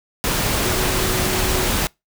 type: tone in noise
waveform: sine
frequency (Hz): 370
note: F#4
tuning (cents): 0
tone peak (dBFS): -26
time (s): 0.65-1.68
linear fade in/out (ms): 0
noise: pink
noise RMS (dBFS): -20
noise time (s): 0.24-1.87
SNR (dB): -9
effects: noise-tail reverb RT60 0.2 s tail -25 dB re dry